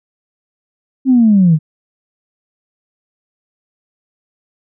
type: linear sweep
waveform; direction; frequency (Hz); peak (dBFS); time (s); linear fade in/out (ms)
sine; down; 269.4 to 147.9; -5; 1.05-1.59; 50
effects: tanh soft clip ceiling -1 dBFS